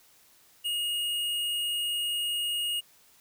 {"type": "tone with hard clipping", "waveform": "sine", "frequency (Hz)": 2865, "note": "F7", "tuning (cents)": 44, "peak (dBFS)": -29, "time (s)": [0.64, 2.81], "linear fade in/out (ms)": 20, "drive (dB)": 12, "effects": ["white hiss -60 dBFS RMS until 3.2 s"]}